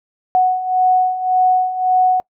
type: beating tone pair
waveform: sine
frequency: 738 / 739.8 Hz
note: F#5 / F#5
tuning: -5 / 0 cents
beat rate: 1.8 Hz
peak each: -18 / -13 dBFS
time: 0.35-2.2 s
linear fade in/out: 0 ms
effects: noise-tail reverb RT60 0.1 s tail -25 dB re dry